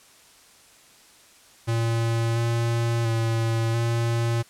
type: tone with pitch steps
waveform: square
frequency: 115.2 / 116.7 / 114.1 / 116.6 Hz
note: A#2 / A#2 / A#2 / A#2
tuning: -20 / +2 / -37 / +1 cents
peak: -22 dBFS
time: 1.67-4.43 s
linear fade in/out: 20 ms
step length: 690 ms
effects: white hiss -53 dBFS RMS until 4.49 s + low-pass 10000 Hz 12 dB/octave